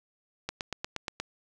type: click train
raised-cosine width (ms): 0.2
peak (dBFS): -15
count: 7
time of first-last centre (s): 0.49-1.2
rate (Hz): 8.45
effects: none